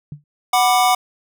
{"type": "tone with exponential decay", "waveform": "sine", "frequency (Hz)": 146.83, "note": "D3", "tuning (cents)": 0, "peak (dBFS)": -24, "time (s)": [0.12, 0.24], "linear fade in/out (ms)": 2, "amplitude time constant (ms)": 25}
{"type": "chord", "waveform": "square", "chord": "B minor", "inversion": "second", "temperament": "just", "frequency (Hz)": [740.8, 987.8, 1185.3], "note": ["F#5", "B5", "D6"], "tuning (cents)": [2, 0, 16], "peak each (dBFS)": [-15, -21, -20], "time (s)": [0.53, 0.95], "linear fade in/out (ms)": 5}
{"effects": []}